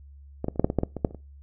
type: clicks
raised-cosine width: 2 ms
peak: -15 / -13 / -27 / -8 / -6 / -13 / -8 / -11 / -18 / -7 / -30 / -26 dBFS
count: 12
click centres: 0.444 / 0.484 / 0.559 / 0.596 / 0.645 / 0.701 / 0.787 / 0.834 / 0.967 / 1.048 / 1.109 / 1.147 s
effects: noise-tail reverb RT60 0.3 s tail -22 dB re dry + added 70 Hz sine -45 dBFS peak until 1.42 s